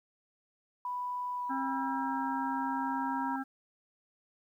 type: tone with pitch glide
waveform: sine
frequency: 987.8 to 948.7 Hz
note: B5 to A#5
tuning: 0 to +30 cents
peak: -33 dBFS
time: 0.85-3.36 s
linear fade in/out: 2 ms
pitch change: -70 cents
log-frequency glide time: 1.34-2.14 s
type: harmonic tone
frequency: 267.3 Hz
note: C4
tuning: 37 cents sharp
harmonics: 1 / 3 / 5 / 6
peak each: -35 / -40 / -42 / -43 dBFS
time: 1.49-3.44 s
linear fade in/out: 20 ms
effects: 11-bit